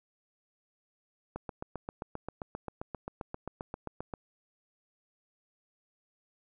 click train, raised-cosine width 1 ms, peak -23 dBFS, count 22, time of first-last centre 1.36-4.138 s, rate 7.56 Hz, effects none

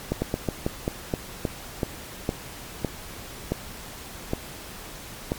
slowing click train, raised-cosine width 2 ms, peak -10 dBFS, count 14, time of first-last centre 0.12-5.319 s, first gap 100 ms, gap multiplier 1.21, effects pink hiss -40 dBFS RMS until 5.38 s + MP3 96 kbps

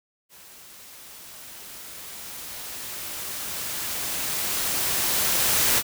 white noise with level ramp, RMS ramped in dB -48 to -20 dBFS, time 0.29-5.83 s, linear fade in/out 50 ms, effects none

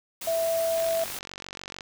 white noise, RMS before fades -36 dBFS, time 0.21-1.19 s, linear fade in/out 5 ms
sine tone, 660 Hz, E5, 2 cents sharp, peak -23 dBFS, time 0.27-1.04 s, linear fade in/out 5 ms
click train, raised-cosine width 0.2 ms, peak -20 dBFS, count 49, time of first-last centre 0.78-1.808 s, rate 46.7 Hz
effects none

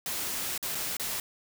white noise with dropouts, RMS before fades -33 dBFS, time 0.06-1.2 s, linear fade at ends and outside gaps 1 ms, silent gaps 0.578-0.627 / 0.748-0.752 / 0.968-0.997 s, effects none

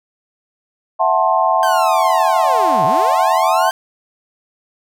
sine chord, F# half-diminished seventh, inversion third, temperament equal with one note detuned, 659.3 / 740 / 880 / 1058.1 Hz, E5 / F#5 / A5 / C6, 0 / 0 / 0 / +19 cents, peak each -17 dBFS, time 0.99-3.71 s, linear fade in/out 20 ms
sawtooth linear two-way sweep, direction down then up, 1577 to 125 to 1577 Hz, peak -18 dBFS, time 1.63-3.71 s, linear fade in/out 0 ms, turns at 2.85 s
effects none

